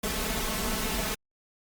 pink noise with comb filter, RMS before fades -30 dBFS, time 0.03-1.15 s, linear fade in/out 10 ms, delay 4.6 ms, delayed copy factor +1, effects Opus 48 kbps

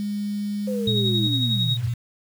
sine tone, 205.1 Hz, G#3, 21 cents flat, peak -24 dBFS, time 0-1.27 s, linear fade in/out 0 ms
sine linear sweep, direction down, 523.3 to 82.41 Hz, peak -26 dBFS, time 0.67-1.89 s, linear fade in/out 10 ms
sine tone with tremolo, 3775 Hz, A#7, 21 cents sharp, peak -20 dBFS, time 0.87-1.77 s, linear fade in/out 5 ms, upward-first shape sine, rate 11 Hz, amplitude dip 55%
sine tone with pitch glide, 116.54 to 119.68 Hz, A#2 to A#2, 0 to +46 cents, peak -22 dBFS, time 0.87-1.94 s, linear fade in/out 5 ms, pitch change +46 cents, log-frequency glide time 1.17-1.45 s
effects tanh soft clip ceiling -7 dBFS + 7-bit

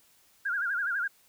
sine tone with vibrato, 1510 Hz, F#6, 35 cents sharp, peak -27 dBFS, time 0.45-1.08 s, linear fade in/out 10 ms, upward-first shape sine, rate 12 Hz, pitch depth 150 cents each way, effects white hiss -63 dBFS RMS until 1.28 s

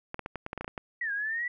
clicks, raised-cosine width 0.5 ms, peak -20 dBFS, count 11, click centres 0.144 / 0.193 / 0.261 / 0.357 / 0.464 / 0.531 / 0.577 / 0.61 / 0.645 / 0.679 / 0.778 s
sine exponential two-way sweep, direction down then up, 1975.5 to 1602 to 1974 Hz, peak -29 dBFS, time 1.01-1.48 s, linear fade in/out 5 ms, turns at 1.12 s
effects none

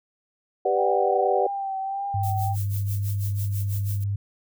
sine chord, G major seventh, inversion none, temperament equal, 392 / 493.9 / 587.3 / 740 Hz, G4 / B4 / D5 / F#5, 0 / 0 / 0 / 0 cents, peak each -25 / -25 / -26 / -24 dBFS, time 0.65-1.47 s, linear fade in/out 5 ms
sine tone with vibrato, 784 Hz, G5, in tune, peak -26 dBFS, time 0.75-2.56 s, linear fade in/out 50 ms, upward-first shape triangle, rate 1.7 Hz, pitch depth 40 cents each way
sine tone, 100.5 Hz, G2, 44 cents sharp, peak -23 dBFS, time 2.14-4.16 s, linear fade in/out 5 ms
violet noise with tremolo, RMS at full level -36 dBFS, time 2.23-4.04 s, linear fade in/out 5 ms, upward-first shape sine, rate 6.1 Hz, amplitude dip 85%
effects none

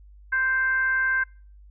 sine tone with frequency modulation, 1568 Hz, G6, in tune, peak -20 dBFS, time 0.32-1.24 s, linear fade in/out 10 ms, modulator 528 Hz, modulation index 0.39, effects noise-tail reverb RT60 0.4 s tail -26 dB re dry + added 50 Hz sine -46 dBFS peak until 1.7 s

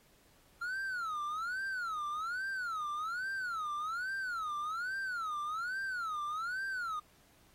triangle tone with vibrato, 1366 Hz, F6, 39 cents flat, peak -33 dBFS, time 0.61-7 s, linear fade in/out 10 ms, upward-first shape sine, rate 1.2 Hz, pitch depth 250 cents each way, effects pink hiss -66 dBFS RMS until 7.54 s + AAC 48 kbps

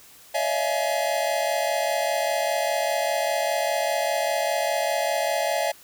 square tone cluster, 566 / 641 / 686 / 842 Hz, C#5 / E5 / F5 / G#5, +36 / -49 / -31 / +24 cents, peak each -29 / -28 / -28 / -30 dBFS, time 0.34-5.72 s, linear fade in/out 10 ms, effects white hiss -50 dBFS RMS until 5.83 s

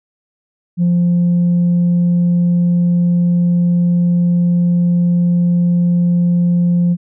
sine tone, 174.61 Hz, F3, in tune, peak -8 dBFS, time 0.77-6.97 s, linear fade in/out 50 ms, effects tanh soft clip ceiling -8 dBFS

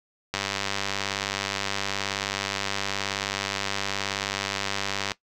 click train, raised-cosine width 0.2 ms, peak -9 dBFS, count 474, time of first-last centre 0.34-5.118 s, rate 99 Hz, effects noise-tail reverb RT60 0.1 s tail -17 dB re dry

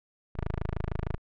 10% pulse tone, 26.52 Hz, G#0, 37 cents sharp, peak -22 dBFS, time 0.35-1.18 s, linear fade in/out 10 ms, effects low-pass 2000 Hz 12 dB/octave

